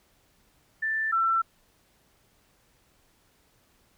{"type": "tone pair in turn", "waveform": "sine", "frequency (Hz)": [1769, 1341.8], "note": ["A6", "E6"], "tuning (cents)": [9, 30], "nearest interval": "perfect fourth", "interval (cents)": 479, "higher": "first", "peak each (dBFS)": [-25, -21], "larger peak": "second", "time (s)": [[0.82, 1.12], [1.12, 1.42]], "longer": "neither", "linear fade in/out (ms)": 10, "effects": ["pink hiss -65 dBFS RMS until 3.97 s"]}